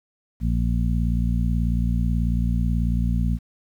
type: harmonic tone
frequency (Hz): 58.3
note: A#1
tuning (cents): +1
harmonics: 1 / 2 / 3 / 4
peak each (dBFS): -21 / -26 / -26 / -29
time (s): 0.4-3.39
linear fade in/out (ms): 50
effects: 9-bit